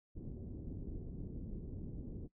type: low-pass noise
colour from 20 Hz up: pink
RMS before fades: -45 dBFS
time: 0.15-2.28 s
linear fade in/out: 20 ms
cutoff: 360 Hz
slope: 24 dB/octave
effects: noise-tail reverb RT60 0.1 s tail -20 dB re dry